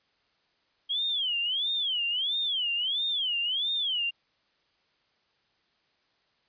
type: tone with vibrato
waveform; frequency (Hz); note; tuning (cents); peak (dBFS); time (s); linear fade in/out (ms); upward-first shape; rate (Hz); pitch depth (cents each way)
sine; 3191; G7; +30; -26; 0.89-4.11; 20; sine; 1.5; 240
effects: white hiss -70 dBFS RMS until 6.48 s + resampled to 11025 Hz